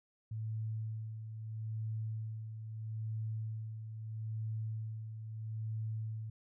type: tone with tremolo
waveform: sine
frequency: 110 Hz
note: A2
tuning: in tune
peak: -35 dBFS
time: 0.31-6.3 s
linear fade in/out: 5 ms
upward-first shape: sine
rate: 0.77 Hz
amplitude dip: 55%
effects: none